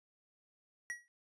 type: tone with exponential decay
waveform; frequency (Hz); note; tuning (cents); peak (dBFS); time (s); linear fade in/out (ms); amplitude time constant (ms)
square; 1916; A#6; +47; -36; 0.9-1.08; 0; 37
effects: noise-tail reverb RT60 0.1 s tail -25 dB re dry + resampled to 22050 Hz